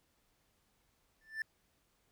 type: tone with exponential growth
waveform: triangle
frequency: 1768 Hz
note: A6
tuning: 8 cents sharp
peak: -30 dBFS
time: 1.21-1.42 s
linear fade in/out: 2 ms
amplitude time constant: 45 ms
effects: pink hiss -75 dBFS RMS until 2.11 s